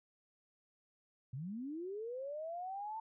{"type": "linear sweep", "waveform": "sine", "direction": "up", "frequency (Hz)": [118.2, 900], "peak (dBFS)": -40, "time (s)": [1.33, 3], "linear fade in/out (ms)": 5, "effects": []}